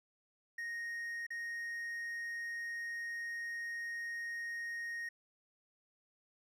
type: tone with dropouts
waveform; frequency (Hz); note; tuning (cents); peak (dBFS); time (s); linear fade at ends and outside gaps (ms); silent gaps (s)
triangle; 1864.7; A#6; 0; -37; 0.58-5.09; 5; 1.267-1.304
effects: none